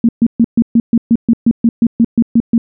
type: tone bursts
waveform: sine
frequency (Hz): 231.5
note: A#3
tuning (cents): -12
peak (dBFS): -5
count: 15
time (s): 0.04-2.58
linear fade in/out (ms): 2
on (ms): 48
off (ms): 130
effects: none